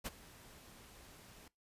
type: noise with ADSR envelope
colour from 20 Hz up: pink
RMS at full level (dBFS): -39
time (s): 0.04-1.48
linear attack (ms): 24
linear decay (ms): 29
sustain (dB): -19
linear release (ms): 4
effects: noise-tail reverb RT60 0.2 s tail -22 dB re dry + resampled to 32000 Hz